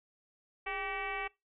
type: tone with frequency modulation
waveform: sine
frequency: 1536 Hz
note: G6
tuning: 36 cents flat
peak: -34 dBFS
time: 0.66-1.28 s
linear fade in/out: 10 ms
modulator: 376 Hz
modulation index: 2.9
effects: noise-tail reverb RT60 0.2 s tail -22 dB re dry